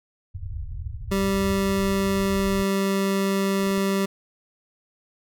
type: low-pass noise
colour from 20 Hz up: white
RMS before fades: -33 dBFS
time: 0.34-2.63 s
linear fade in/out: 10 ms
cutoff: 110 Hz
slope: 48 dB/octave
type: tone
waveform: 25% pulse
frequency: 195.3 Hz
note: G3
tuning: 6 cents flat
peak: -17 dBFS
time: 1.11-4.06 s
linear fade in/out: 10 ms
type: clicks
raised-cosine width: 3 ms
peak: -36 / -31 / -30 / -32 / -26 dBFS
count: 5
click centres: 3.597 / 3.633 / 3.67 / 3.71 / 3.779 s
effects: none